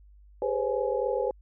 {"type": "tone cluster", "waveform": "sine", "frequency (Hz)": [399.8, 427.8, 499.7, 543, 840], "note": ["G4", "A4", "B4", "C#5", "G#5"], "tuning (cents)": [34, -49, 20, -36, 19], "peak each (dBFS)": [-32, -36, -28, -31, -35], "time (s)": [0.42, 1.31], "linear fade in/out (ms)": 2, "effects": ["added 50 Hz sine -51 dBFS peak until 1.41 s"]}